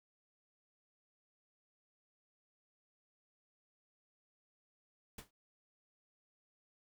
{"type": "noise with exponential decay", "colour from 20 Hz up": "pink", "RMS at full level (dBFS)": -45, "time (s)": [5.18, 5.31], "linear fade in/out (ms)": 5, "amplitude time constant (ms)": 27, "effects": []}